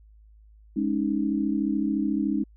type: chord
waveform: sine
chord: Ab suspended fourth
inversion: none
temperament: equal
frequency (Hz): 207.7 / 277.2 / 311.1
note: Ab3 / Db4 / Eb4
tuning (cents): 0 / 0 / 0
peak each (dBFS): -27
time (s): 0.76-2.44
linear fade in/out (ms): 10
effects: added 53 Hz sine -50 dBFS peak until 2.56 s